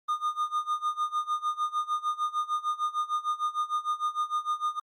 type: tone with tremolo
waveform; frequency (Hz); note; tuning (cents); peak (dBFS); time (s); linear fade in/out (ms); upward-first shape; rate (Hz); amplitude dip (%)
triangle; 1221; D#6; -33; -22; 0.08-4.8; 10; sine; 6.6; 90
effects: Opus 32 kbps